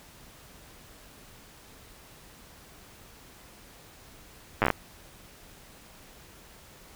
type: slowing click train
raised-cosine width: 0.5 ms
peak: -7 dBFS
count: 7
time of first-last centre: 4.62-4.703 s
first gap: 9 ms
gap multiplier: 1.17
effects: pink hiss -52 dBFS RMS until 6.95 s